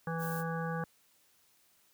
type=harmonic tone; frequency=164.81 Hz; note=E3; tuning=in tune; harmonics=1 / 3 / 5 / 7 / 9 / 10; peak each=-35 / -40 / -42 / -43 / -45 / -45 dBFS; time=0.07-0.84 s; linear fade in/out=2 ms
type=noise; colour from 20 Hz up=violet; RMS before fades=-45 dBFS; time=0.18-0.44 s; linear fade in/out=50 ms
effects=white hiss -68 dBFS RMS until 1.93 s + high-pass 60 Hz 12 dB/octave